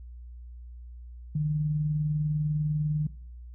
sine tone with tremolo, 151.4 Hz, D#3, 47 cents flat, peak -23 dBFS, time 1.35-3.07 s, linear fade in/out 5 ms, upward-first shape sine, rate 20 Hz, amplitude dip 35%, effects noise-tail reverb RT60 0.6 s tail -21 dB re dry + added 60 Hz sine -41 dBFS peak until 3.54 s

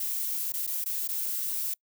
violet noise with dropouts, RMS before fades -31 dBFS, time 0-1.74 s, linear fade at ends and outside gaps 5 ms, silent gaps 0.522-0.537 / 0.667-0.674 / 0.842-0.859 / 1.077-1.087 s, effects noise-tail reverb RT60 0.1 s tail -26 dB re dry

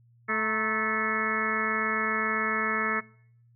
harmonic tone with a mistuned harmonic, 218.2 Hz, A3, 14 cents flat, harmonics 1 / 2 / 3 / 4 / 5 / 6 / 7 / 8 / 9 / 10, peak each -35 / -35 / -41 / -41 / -37 / -30 / -42 / -30 / -37 / -32 dBFS, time 0.28-3.01 s, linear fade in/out 20 ms, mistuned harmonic 4, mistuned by +87 cents, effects noise-tail reverb RT60 0.6 s tail -22 dB re dry + added 118 Hz sine -57 dBFS peak until 3.55 s

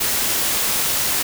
white noise, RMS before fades -20 dBFS, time 0-1.23 s, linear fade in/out 10 ms, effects none

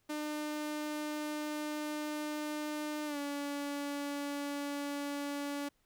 sawtooth tone with pitch glide, 301.1 to 285.8 Hz, D4 to D4, +43 to -47 cents, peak -32 dBFS, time 0.09-5.69 s, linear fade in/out 10 ms, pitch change -90 cents, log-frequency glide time 3.06-3.18 s, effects pink hiss -75 dBFS RMS until 5.85 s

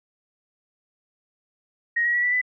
sine tone with pitch steps, 1879 / 1907.4 / 1936.3 / 1965.6 / 1995.3 Hz, A#6 / A#6 / B6 / B6 / B6, +13 / +39 / -35 / -9 / +17 cents, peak -19 dBFS, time 1.96-2.415 s, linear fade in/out 10 ms, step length 91 ms, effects none

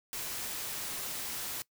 white noise, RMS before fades -38 dBFS, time 0.13-1.62 s, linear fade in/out 0 ms, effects noise-tail reverb RT60 0.1 s tail -21 dB re dry

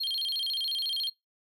triangle tone with vibrato, 3678 Hz, A#7, 24 cents flat, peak -27 dBFS, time 0-1.1 s, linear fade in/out 10 ms, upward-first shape square, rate 14 Hz, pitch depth 250 cents each way, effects noise-tail reverb RT60 0.2 s tail -26 dB re dry

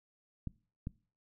clicks, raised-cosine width 5 ms, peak -25 dBFS, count 2, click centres 0.473 / 0.871 s, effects noise-tail reverb RT60 0.4 s tail -22 dB re dry

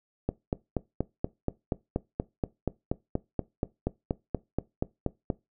click train, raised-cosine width 2 ms, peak -13 dBFS, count 22, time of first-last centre 0.29-5.302 s, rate 4.19 Hz, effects noise-tail reverb RT60 0.2 s tail -20 dB re dry

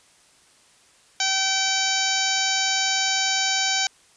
harmonic tone with a mistuned harmonic, 770 Hz, G5, 31 cents flat, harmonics 1 / 2 / 3 / 4 / 5 / 6 / 7 / 8 / 9, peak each -29 / -29 / -29 / -29 / -29 / -29 / -29 / -29 / -29 dBFS, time 1.2-3.87 s, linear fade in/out 2 ms, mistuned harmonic 7, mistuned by +27 cents, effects white hiss -56 dBFS RMS until 4.16 s + resampled to 22050 Hz

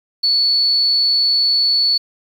sine tone, 4435 Hz, C#8, in tune, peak -12 dBFS, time 0.23-1.98 s, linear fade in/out 10 ms, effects 7-bit

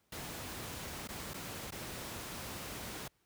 pink noise with dropouts, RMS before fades -43 dBFS, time 0.12-3.08 s, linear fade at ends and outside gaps 5 ms, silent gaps 1.075-1.087 / 1.336-1.341 / 1.707-1.721 s, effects pink hiss -75 dBFS RMS until 3.25 s + high-pass 60 Hz 12 dB/octave

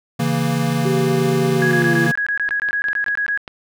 square chord, A# diminished, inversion first, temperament equal, 138.59 / 164.81 / 233.1 Hz, C#3 / E3 / A#3, 0 / 0 / 0 cents, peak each -22 dBFS, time 0.19-2.12 s, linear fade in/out 10 ms
sine tone with pitch glide, 386.9 to 340.7 Hz, G4 to F4, -23 to -43 cents, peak -18 dBFS, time 0.85-2.07 s, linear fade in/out 2 ms, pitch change -220 cents, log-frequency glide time 1.55-1.94 s
sine tone bursts, 1661.2 Hz, G#6, in tune, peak -17 dBFS, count 16, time 1.62-3.375 s, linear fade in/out 0 ms, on 90 ms, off 21 ms
click train, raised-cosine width 0.3 ms, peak -15 dBFS, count 6, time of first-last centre 2.49-3.478 s, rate 5.06 Hz
effects none

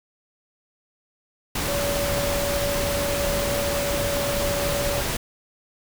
sine tone in noise, 570 Hz, C#5, 48 cents sharp, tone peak -25 dBFS, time 1.68-5.01 s, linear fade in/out 5 ms, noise pink, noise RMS -26 dBFS, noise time 1.55-5.17 s, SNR -2 dB, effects none

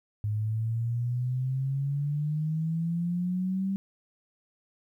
sine exponential sweep, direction up, 104.5 to 196 Hz, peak -26 dBFS, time 0.24-3.76 s, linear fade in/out 0 ms, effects 11-bit

